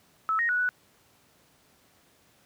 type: tone with pitch steps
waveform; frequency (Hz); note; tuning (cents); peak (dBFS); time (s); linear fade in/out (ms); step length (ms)
sine; 1302 / 1869 / 1469 / 1481; E6 / A#6 / F#6 / F#6; -22 / +4 / -13 / +1; -23; 0.29-0.69; 0; 100
effects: pink hiss -62 dBFS RMS until 2.45 s + high-pass 100 Hz 12 dB/octave